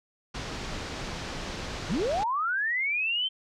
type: low-pass noise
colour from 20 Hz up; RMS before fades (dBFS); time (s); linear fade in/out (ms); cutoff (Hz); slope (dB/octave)
pink; -36; 0.34-2.24; 10; 6200; 24
type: linear sweep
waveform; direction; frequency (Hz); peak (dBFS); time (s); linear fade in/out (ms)
sine; up; 123.2 to 3136; -25; 1.89-3.29; 20
effects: none